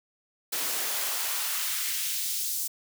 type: noise with high-pass filter sweep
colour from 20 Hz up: white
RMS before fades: -30 dBFS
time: 0.52-2.68 s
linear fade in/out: 10 ms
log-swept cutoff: 250 to 6600 Hz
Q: 0.94
effects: none